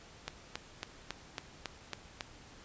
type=click train; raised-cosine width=0.2 ms; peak=-19 dBFS; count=8; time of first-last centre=0.28-2.208 s; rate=3.63 Hz; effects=pink hiss -55 dBFS RMS until 2.64 s + resampled to 16000 Hz